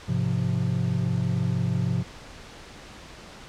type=chord; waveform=triangle; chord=F minor; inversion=first; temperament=just; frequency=104.77 / 130.96 / 174.61 Hz; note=Ab2 / C3 / F3; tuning=+16 / +2 / 0 cents; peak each=-26 / -24 / -25 dBFS; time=0.08-2.03 s; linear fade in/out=10 ms; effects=pink hiss -44 dBFS RMS until 3.48 s + low-pass 6000 Hz 12 dB/octave